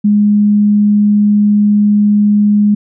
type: tone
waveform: sine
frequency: 207.3 Hz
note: G#3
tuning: 3 cents flat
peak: -6 dBFS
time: 0.04-2.75 s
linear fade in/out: 10 ms
effects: none